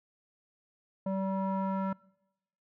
square tone with low-pass filter sweep, 192.3 Hz, G3, 33 cents flat, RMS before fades -32 dBFS, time 1.06-1.93 s, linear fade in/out 5 ms, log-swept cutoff 760 to 1200 Hz, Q 3.7, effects noise-tail reverb RT60 0.9 s tail -24 dB re dry

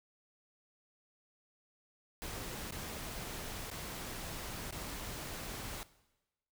pink noise with dropouts, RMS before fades -43 dBFS, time 2.22-5.83 s, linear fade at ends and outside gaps 0 ms, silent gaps 2.708-2.723 / 3.701-3.714 / 4.708-4.725 s, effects noise-tail reverb RT60 1.0 s tail -18 dB re dry

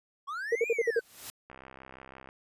triangle linear two-way sweep, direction up then down, 1065 to 2489 to 1482 Hz, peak -32 dBFS, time 0.27-1.01 s, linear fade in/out 20 ms, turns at 0.69 s
sine tone bursts, 462.3 Hz, A#4, 14 cents flat, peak -22 dBFS, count 6, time 0.52-0.994 s, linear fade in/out 5 ms, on 34 ms, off 54 ms
white noise with exponential growth, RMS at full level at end -39 dBFS, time 0.85-1.3 s, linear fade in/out 0 ms, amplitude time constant 96 ms
click train, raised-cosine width 0.5 ms, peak -32 dBFS, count 53, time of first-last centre 1.5-2.289 s, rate 65.9 Hz
effects resampled to 32000 Hz

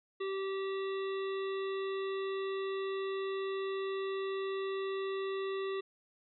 harmonic tone, 387.8 Hz, G4, 19 cents flat, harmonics 1 / 3 / 5 / 7 / 9 / 10, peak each -34 / -44 / -48 / -51 / -53 / -54 dBFS, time 0.2-5.81 s, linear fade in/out 10 ms, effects none

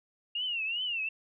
sine tone with vibrato, 2794 Hz, F7, in tune, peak -30 dBFS, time 0.35-1.09 s, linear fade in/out 5 ms, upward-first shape triangle, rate 2.6 Hz, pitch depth 170 cents each way, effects none

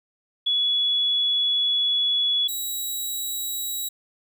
sine / 10% pulse tone pair in turn, 3391 / 3877 Hz, G#7 / B7, +35 / -33 cents, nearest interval major second, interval 232 cents, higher second, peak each -19 dBFS, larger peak neither, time 0.46-2.48 / 2.48-3.89 s, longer first, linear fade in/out 10 ms, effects 10-bit

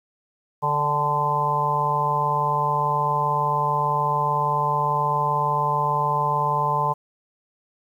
harmonic tone with a mistuned harmonic, 146.83 Hz, D3, in tune, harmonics 1 / 3 / 4 / 5 / 6 / 7, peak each -28 / -32 / -31 / -32 / -23 / -23 dBFS, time 0.62-6.94 s, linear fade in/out 20 ms, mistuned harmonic 5, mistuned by +51 cents, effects 9-bit

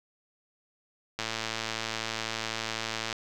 click train, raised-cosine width 0.2 ms, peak -14 dBFS, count 218, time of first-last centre 1.19-3.127 s, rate 112 Hz, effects none

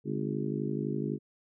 harmonic tone with a mistuned harmonic, 51.91 Hz, G#1, in tune, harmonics 3 / 4 / 5 / 6 / 7 / 8, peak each -35 / -36 / -37 / -38 / -38 / -39 dBFS, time 0.04-1.19 s, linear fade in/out 50 ms, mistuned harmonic 3, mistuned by -140 cents, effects none

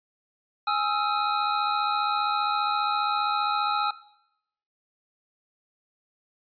square tone cluster, 830 / 1277 / 1352 Hz, G#5 / D#6 / E6, -1 / +45 / +43 cents, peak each -28 dBFS, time 0.67-3.91 s, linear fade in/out 5 ms, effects noise-tail reverb RT60 0.8 s tail -19 dB re dry + resampled to 11025 Hz

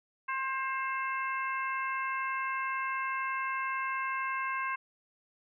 harmonic tone, 531 Hz, C5, 25 cents sharp, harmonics 2 / 3 / 4 / 5, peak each -33 / -37 / -39 / -41 dBFS, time 0.28-4.76 s, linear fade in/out 10 ms, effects none

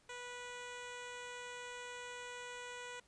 10% pulse tone, 490.3 Hz, B4, 13 cents flat, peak -37 dBFS, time 0.09-3 s, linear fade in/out 5 ms, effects pink hiss -70 dBFS RMS until 3.07 s + resampled to 22050 Hz

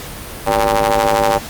sawtooth ring-modulated tone, 106.2 Hz, G#2, 39 cents sharp, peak -5 dBFS, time 0.46-1.39 s, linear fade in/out 20 ms, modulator 684 Hz, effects pink hiss -30 dBFS RMS until 1.49 s + Opus 48 kbps

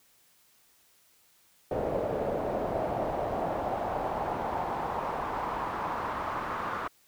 brown noise with band-pass filter sweep, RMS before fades -32 dBFS, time 1.71-6.88 s, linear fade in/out 5 ms, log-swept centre 550 to 1200 Hz, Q 2.8, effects white hiss -64 dBFS RMS until 7.07 s

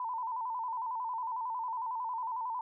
sine tone with vibrato, 951 Hz, A#5, 34 cents sharp, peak -33 dBFS, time 0-2.61 s, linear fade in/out 2 ms, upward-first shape square, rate 11 Hz, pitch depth 86 cents each way, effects none

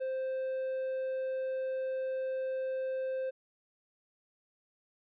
triangle tone, 523.3 Hz, C5, in tune, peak -30 dBFS, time 0-3.31 s, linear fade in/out 20 ms, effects resampled to 8000 Hz

